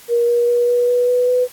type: tone with pitch steps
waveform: sine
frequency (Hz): 473.3 / 477.4 / 481.6 / 485.8 / 490 / 494.3 / 498.6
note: A#4 / A#4 / B4 / B4 / B4 / B4 / B4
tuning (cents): +26 / +41 / -44 / -29 / -14 / +1 / +16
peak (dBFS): -12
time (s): 0.08-1.48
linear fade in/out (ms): 50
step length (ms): 200
effects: white hiss -42 dBFS RMS until 1.52 s + AAC 64 kbps